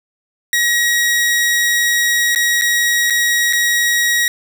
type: tone with dropouts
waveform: sawtooth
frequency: 1901 Hz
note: A#6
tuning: 33 cents sharp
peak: -9 dBFS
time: 0.53-4.28 s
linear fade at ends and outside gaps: 1 ms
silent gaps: 2.349-2.359 / 2.613-2.619 / 3.1-3.105 / 3.527-3.532 s
effects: none